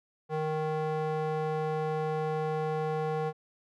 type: tone with band-pass filter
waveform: square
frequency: 155.56 Hz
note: D#3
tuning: in tune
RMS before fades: -31 dBFS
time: 0.29-3.33 s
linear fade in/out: 50 ms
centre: 610 Hz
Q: 1.4
effects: none